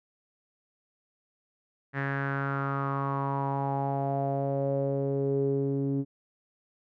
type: tone with low-pass filter sweep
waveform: sawtooth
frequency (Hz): 138.2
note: C#3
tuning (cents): -5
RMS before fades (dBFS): -29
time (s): 1.93-6.05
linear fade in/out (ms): 50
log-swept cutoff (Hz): 1800 to 320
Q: 5.8
effects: none